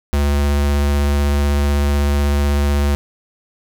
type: tone with vibrato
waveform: square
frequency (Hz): 71.7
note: D2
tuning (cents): -41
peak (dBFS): -14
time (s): 0.13-2.95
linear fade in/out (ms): 0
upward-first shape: sine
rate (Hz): 16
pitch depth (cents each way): 12
effects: none

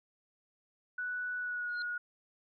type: tone with pitch glide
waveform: sine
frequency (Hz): 1480 to 1448.7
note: F#6 to F#6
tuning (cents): 0 to -37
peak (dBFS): -34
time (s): 0.98-1.98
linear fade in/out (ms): 5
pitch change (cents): -37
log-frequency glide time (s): 1.38-1.72
type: tone with exponential growth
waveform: sine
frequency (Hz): 4168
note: C8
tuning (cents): -7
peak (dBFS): -38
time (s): 1.68-1.82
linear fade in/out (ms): 1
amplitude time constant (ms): 29
effects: none

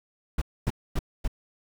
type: noise bursts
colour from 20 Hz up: brown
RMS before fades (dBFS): -25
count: 4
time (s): 0.38-1.278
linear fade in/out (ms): 5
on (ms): 37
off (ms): 250
effects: none

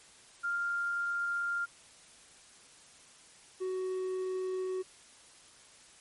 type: tone pair in turn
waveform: sine / triangle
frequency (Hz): 1396.9 / 372.9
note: F6 / F#4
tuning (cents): 0 / +14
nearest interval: octave + major seventh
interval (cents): 2286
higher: first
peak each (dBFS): -30 / -30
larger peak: neither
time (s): 0.43-1.66 / 3.6-4.83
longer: neither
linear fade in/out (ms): 20
effects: white hiss -57 dBFS RMS until 6 s + MP3 48 kbps

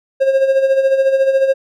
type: tone with tremolo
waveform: triangle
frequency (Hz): 537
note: C5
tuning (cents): +45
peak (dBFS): -6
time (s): 0.2-1.54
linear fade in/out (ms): 20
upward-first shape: sine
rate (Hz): 14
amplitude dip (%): 60
effects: none

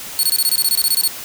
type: tone bursts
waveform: 10% pulse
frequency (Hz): 4403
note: C#8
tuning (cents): -13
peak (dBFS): -6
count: 14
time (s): 0.19-1.077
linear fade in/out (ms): 0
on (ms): 42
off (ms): 23
effects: white hiss -31 dBFS RMS until 1.24 s

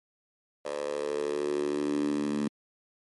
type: tone with high-pass filter sweep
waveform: 10% pulse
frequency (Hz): 73.1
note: D2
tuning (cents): -7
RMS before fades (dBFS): -30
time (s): 0.65-2.48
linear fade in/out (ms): 5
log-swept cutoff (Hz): 570 to 230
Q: 5.3
effects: MP3 48 kbps

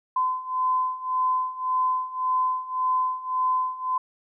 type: beating tone pair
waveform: sine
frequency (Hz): 1021 / 1022.8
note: C6 / C6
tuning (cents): -43 / -40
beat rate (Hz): 1.8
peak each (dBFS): -27 / -24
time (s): 0.16-3.98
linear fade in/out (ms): 5
effects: none

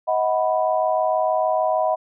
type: chord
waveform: sine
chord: B major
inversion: first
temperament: equal with one note detuned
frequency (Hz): 633.5 / 740 / 987.8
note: D#5 / F#5 / B5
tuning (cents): +31 / 0 / 0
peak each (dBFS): -20 / -22 / -25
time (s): 0.07-1.96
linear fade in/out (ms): 20
effects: none

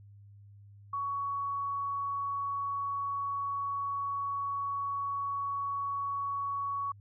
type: tone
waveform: sine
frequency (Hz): 1120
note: C#6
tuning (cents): +18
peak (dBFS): -31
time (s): 0.93-6.92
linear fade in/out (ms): 5
effects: added 101 Hz sine -51 dBFS peak until 7 s

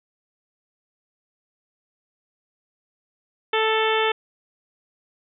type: harmonic tone with a mistuned harmonic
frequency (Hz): 440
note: A4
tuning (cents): 0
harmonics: 1 / 2 / 3 / 4 / 5 / 6 / 7 / 8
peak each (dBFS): -22 / -25 / -27 / -28 / -29 / -30 / -30 / -31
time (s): 3.53-4.12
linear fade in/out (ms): 5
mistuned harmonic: 6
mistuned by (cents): +15
effects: none

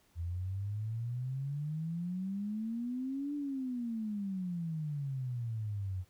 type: exponential two-way sweep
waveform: sine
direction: up then down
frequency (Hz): 82.41 to 293.7 to 89.9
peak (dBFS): -34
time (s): 0.15-6.05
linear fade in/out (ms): 50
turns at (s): 3.35
effects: pink hiss -69 dBFS RMS until 6.09 s

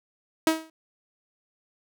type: tone with exponential decay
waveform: sawtooth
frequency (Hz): 320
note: D#4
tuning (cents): +49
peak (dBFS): -12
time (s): 0.47-0.7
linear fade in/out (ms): 2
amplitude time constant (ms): 50
effects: none

